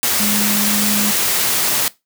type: tone in noise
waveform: sine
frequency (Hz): 207.7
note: G#3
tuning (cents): 0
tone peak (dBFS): -19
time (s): 0.2-1.11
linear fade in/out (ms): 0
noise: white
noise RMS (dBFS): -17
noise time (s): 0.03-1.88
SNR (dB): -5
effects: noise-tail reverb RT60 0.2 s tail -19 dB re dry + high-pass 100 Hz 12 dB/octave